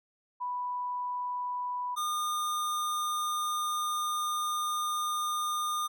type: tone pair in turn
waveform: sine / square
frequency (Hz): 987.8 / 1214.8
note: B5 / D#6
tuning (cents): 0 / -42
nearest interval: major third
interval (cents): 358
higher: second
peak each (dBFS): -31 / -30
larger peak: second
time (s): 0.4-1.96 / 1.96-5.88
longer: second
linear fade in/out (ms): 20
effects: none